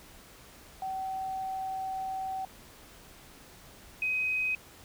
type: tone pair in turn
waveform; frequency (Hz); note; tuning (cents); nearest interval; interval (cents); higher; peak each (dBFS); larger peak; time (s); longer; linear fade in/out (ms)
sine; 763 / 2519; G5 / D#7; -47 / +21; octave + major sixth; 2068; second; -32 / -27; second; 0.82-2.45 / 4.02-4.55; first; 2
effects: pink hiss -53 dBFS RMS until 4.84 s